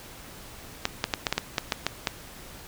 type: clicks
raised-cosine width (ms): 0.2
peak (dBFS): -6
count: 10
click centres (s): 0.854 / 1.041 / 1.138 / 1.268 / 1.326 / 1.38 / 1.582 / 1.722 / 1.866 / 2.072
effects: pink hiss -45 dBFS RMS until 2.67 s